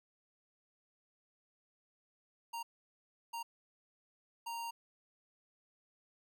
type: tone bursts at uneven times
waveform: square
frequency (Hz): 930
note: A#5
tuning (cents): -4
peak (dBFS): -40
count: 3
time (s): 2.53-2.63 / 3.33-3.43 / 4.46-4.71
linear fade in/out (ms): 10
effects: none